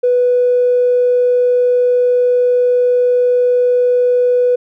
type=tone with tanh clipping; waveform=triangle; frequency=493.4 Hz; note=B4; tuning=2 cents flat; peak=-9 dBFS; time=0.03-4.56 s; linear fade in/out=10 ms; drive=4 dB; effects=none